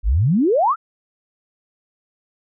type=exponential sweep; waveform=sine; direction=up; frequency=43.65 to 1400 Hz; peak=-13 dBFS; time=0.03-0.76 s; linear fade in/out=50 ms; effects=none